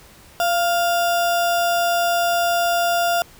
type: tone with sample-and-hold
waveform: sine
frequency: 690 Hz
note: F5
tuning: 21 cents flat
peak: -16 dBFS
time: 0.4-3.22 s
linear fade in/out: 0 ms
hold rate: 2100 Hz
effects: pink hiss -47 dBFS RMS until 3.39 s